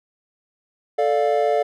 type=chord; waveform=triangle; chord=D minor; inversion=second; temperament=equal with one note detuned; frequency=440 / 587.3 / 701.7 Hz; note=A4 / D5 / F5; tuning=0 / 0 / +8 cents; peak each=-19 dBFS; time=0.98-1.63 s; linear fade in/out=10 ms; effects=none